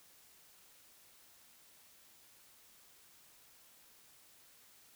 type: silence
effects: white hiss -63 dBFS RMS until 4.95 s